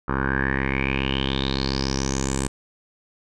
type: tone with low-pass filter sweep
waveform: 10% pulse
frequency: 67.1 Hz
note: C2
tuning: 44 cents sharp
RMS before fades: -24 dBFS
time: 0.08-2.48 s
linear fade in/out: 5 ms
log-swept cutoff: 1300 to 8400 Hz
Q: 8
effects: none